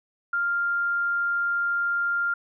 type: tone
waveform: sine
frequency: 1397 Hz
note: F6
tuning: in tune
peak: -22 dBFS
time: 0.33-2.34 s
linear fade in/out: 5 ms
effects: none